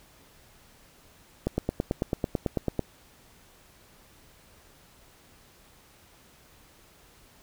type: click train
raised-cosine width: 2 ms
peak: -12 dBFS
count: 13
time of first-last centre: 1.47-2.793 s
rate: 9.07 Hz
effects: pink hiss -57 dBFS RMS until 7.42 s